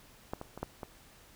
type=clicks; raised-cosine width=1 ms; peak=-21 / -26 / -28 / -20 / -25 dBFS; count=5; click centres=0.335 / 0.414 / 0.576 / 0.63 / 0.832 s; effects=pink hiss -58 dBFS RMS until 1.35 s